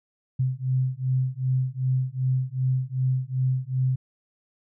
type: beating tone pair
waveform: sine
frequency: 128.3 / 130.9 Hz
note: C3 / C3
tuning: -34 / +1 cents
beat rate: 2.6 Hz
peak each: -25 dBFS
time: 0.39-3.96 s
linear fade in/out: 10 ms
effects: none